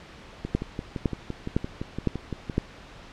two click trains, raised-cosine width 3 ms, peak -17 / -9 dBFS, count 13 / 5, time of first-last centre 0.45-2.498 / 0.55-2.58 s, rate 5.86 / 1.97 Hz, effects pink hiss -46 dBFS RMS until 3.12 s + low-pass 4000 Hz 12 dB/octave

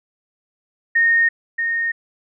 sine tone with echo, 1846 Hz, A#6, 17 cents flat, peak -12 dBFS, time 0.95-1.29 s, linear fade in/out 10 ms, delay 630 ms, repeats 1, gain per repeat -6 dB, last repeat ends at 1.92 s, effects none

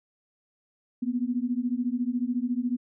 sine beating tone pair, 238.4 / 252.4 Hz, A#3 / B3, +39 / +38 cents, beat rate 14 Hz, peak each -28 dBFS, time 1.02-2.77 s, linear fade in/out 10 ms, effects none

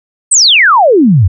sine exponential sweep, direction down, 8810 to 82.41 Hz, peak -3 dBFS, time 0.31-1.28 s, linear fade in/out 10 ms, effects none

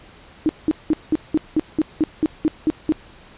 sine tone bursts, 311.1 Hz, D#4, in tune, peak -13 dBFS, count 12, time 0.46-2.922 s, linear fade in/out 0 ms, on 31 ms, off 190 ms, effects pink hiss -46 dBFS RMS until 3.37 s + resampled to 8000 Hz

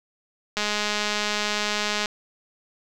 click train, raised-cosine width 0.2 ms, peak -8 dBFS, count 312, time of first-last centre 0.57-2.058 s, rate 209 Hz, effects none

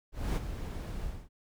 brown noise with ADSR envelope, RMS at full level -27 dBFS, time 0.12-1.29 s, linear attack 240 ms, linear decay 30 ms, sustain -10 dB, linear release 250 ms, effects none

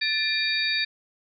sine tone cluster, 1755 / 2389 / 3756 / 4587 Hz, A6 / D7 / A#7 / D8, -5 / +29 / +12 / -42 cents, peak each -28 dBFS, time 0.01-0.85 s, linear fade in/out 10 ms, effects none

